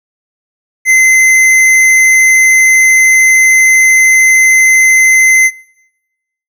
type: tone with tanh clipping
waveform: sine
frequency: 2059 Hz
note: C7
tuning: 28 cents flat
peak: -5 dBFS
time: 0.85-5.51 s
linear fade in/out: 50 ms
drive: 15 dB
effects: noise-tail reverb RT60 1.0 s tail -24 dB re dry